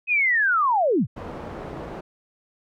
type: linear sweep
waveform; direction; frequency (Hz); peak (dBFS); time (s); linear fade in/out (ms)
sine; down; 2558 to 77.78; -17; 0.07-1.07; 50
type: low-pass noise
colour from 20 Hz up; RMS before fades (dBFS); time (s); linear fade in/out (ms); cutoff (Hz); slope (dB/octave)
white; -35; 1.16-2.01; 10; 660; 12
effects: none